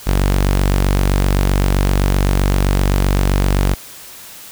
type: tone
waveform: sawtooth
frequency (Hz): 47.74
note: G1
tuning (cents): -45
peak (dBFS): -8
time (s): 0.06-3.75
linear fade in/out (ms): 20
effects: white hiss -36 dBFS RMS until 4.51 s